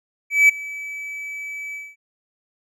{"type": "tone with ADSR envelope", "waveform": "triangle", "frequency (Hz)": 2297, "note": "D7", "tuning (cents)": -39, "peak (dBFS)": -6, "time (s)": [0.3, 1.96], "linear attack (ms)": 190, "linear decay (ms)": 9, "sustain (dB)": -21, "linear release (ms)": 220, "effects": []}